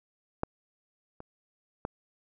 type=clicks; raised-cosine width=1 ms; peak=-14 / -29 / -18 dBFS; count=3; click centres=0.434 / 1.204 / 1.851 s; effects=none